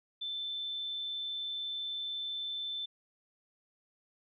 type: tone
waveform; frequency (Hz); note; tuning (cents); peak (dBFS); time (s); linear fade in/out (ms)
sine; 3534; A7; +7; -35; 0.21-2.86; 10
effects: none